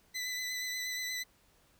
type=tone with vibrato; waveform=20% pulse; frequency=2000 Hz; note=B6; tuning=21 cents sharp; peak=-30 dBFS; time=0.14-1.24 s; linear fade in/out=20 ms; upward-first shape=sine; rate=8.4 Hz; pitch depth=21 cents each way; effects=pink hiss -67 dBFS RMS until 1.79 s